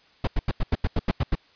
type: noise bursts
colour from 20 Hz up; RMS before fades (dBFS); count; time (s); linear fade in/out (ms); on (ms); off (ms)
brown; -21; 10; 0.24-1.353; 5; 33; 87
effects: white hiss -58 dBFS RMS until 1.55 s + resampled to 11025 Hz